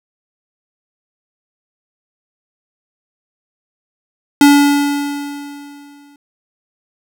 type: tone with exponential decay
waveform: square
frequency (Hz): 286.2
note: D4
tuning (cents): -45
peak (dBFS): -4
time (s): 4.41-6.16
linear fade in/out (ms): 2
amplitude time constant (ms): 380
effects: none